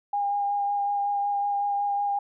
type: tone with vibrato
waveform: sine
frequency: 810 Hz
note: G#5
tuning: 43 cents flat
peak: -23 dBFS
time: 0.13-2.19 s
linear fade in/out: 5 ms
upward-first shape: sine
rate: 5.4 Hz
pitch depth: 13 cents each way
effects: none